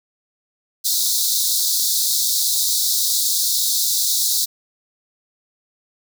pink high-pass noise, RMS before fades -19 dBFS, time 0.84-4.46 s, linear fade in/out 20 ms, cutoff 3700 Hz, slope 96 dB/octave, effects none

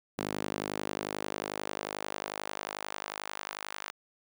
sawtooth tone with high-pass filter sweep, 51.2 Hz, G#1, 24 cents flat, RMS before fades -38 dBFS, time 0.18-3.91 s, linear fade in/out 10 ms, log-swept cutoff 240 to 1200 Hz, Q 0.99, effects none

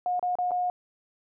sine tone with dropouts, 720 Hz, F#5, 47 cents flat, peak -24 dBFS, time 0.06-0.7 s, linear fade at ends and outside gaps 1 ms, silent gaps 0.195-0.227 / 0.354-0.386 / 0.509-0.516 s, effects none

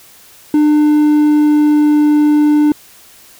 triangle tone with pitch glide, 300 to 298.1 Hz, D4 to D4, +37 to +26 cents, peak -5 dBFS, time 0.54-2.72 s, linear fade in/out 2 ms, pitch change -11 cents, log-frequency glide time 0.67-2.08 s, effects white hiss -42 dBFS RMS until 3.39 s

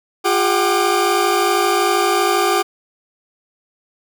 40% pulse tone cluster, 353.3 / 405.9 / 762 / 1195 Hz, F4 / G#4 / G5 / D6, +20 / -40 / -49 / +30 cents, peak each -19 dBFS, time 0.24-2.63 s, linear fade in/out 20 ms, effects none

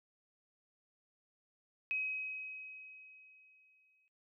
sine tone with exponential decay, 2538 Hz, D#7, 34 cents sharp, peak -32 dBFS, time 1.91-4.08 s, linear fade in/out 0 ms, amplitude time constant 470 ms, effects noise-tail reverb RT60 0.1 s tail -21 dB re dry

